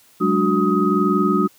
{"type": "tone cluster", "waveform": "sine", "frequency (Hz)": [188.2, 209, 293.7, 366.1, 1258], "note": ["F#3", "G#3", "D4", "F#4", "D#6"], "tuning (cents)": [30, 11, 0, -18, 19], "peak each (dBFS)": -21, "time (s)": [0.2, 1.48], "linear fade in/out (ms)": 20, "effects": ["white hiss -53 dBFS RMS until 1.58 s", "high-pass 80 Hz 12 dB/octave"]}